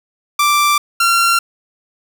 sawtooth tone pair in turn, 1174.7 / 1371.9 Hz, D6 / F6, 0 / -31 cents, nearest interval minor third, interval 269 cents, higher second, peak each -7 dBFS, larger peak neither, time 0.39-0.78 / 1-1.39 s, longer neither, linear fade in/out 5 ms, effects none

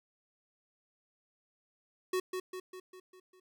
square tone with echo, 370 Hz, F#4, in tune, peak -30 dBFS, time 2.13-2.2 s, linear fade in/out 5 ms, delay 200 ms, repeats 6, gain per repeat -5 dB, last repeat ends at 3.4 s, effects none

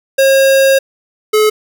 square tone pair in turn, 540 / 428.6 Hz, C#5 / A4, -45 / -45 cents, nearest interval major third, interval 400 cents, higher first, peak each -7 / -8 dBFS, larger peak first, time 0.18-0.79 / 1.33-1.5 s, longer first, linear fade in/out 10 ms, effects none

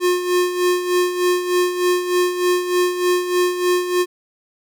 square tone with tremolo, 358.5 Hz, F4, 45 cents sharp, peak -14 dBFS, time 0-4.06 s, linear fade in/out 50 ms, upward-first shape sine, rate 3.3 Hz, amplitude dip 65%, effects none

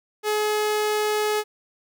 sawtooth tone, 423.8 Hz, G#4, 35 cents sharp, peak -17 dBFS, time 0.23-1.44 s, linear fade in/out 50 ms, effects none

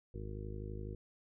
harmonic tone, 52 Hz, G#1, 3 cents sharp, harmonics 1 / 2 / 3 / 4 / 5 / 6 / 7 / 8 / 9, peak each -44 / -45 / -52 / -52 / -58 / -56 / -50 / -58 / -53 dBFS, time 0.14-0.95 s, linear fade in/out 5 ms, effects none

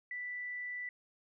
sine tone, 1975.5 Hz, B6, in tune, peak -38 dBFS, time 0.11-0.89 s, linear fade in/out 2 ms, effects none

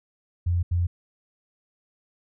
sine tone bursts at uneven times, 87.31 Hz, F2, in tune, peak -20 dBFS, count 2, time 0.46-0.63 / 0.71-0.87 s, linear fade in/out 10 ms, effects none

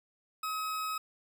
40% pulse tone, 1274 Hz, D#6, 41 cents sharp, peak -32 dBFS, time 0.43-0.98 s, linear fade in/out 5 ms, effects 11-bit

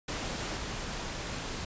pink noise with level steps, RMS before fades -35 / -37 dBFS, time 0.08-1.65 s, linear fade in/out 5 ms, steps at 0.57 s, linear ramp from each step 2 ms, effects resampled to 16000 Hz

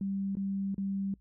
sine tone with dropouts, 196 Hz, G3, in tune, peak -30 dBFS, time 0.01-1.14 s, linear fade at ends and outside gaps 2 ms, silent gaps 0.353-0.369 / 0.745-0.78 s, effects noise-tail reverb RT60 0.1 s tail -25 dB re dry + added 58 Hz sine -60 dBFS peak until 1.2 s

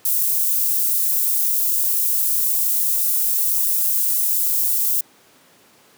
white high-pass noise, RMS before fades -19 dBFS, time 0.05-5.01 s, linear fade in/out 5 ms, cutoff 12000 Hz, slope 12 dB/octave, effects pink hiss -52 dBFS RMS until 5.97 s + high-pass 200 Hz 12 dB/octave

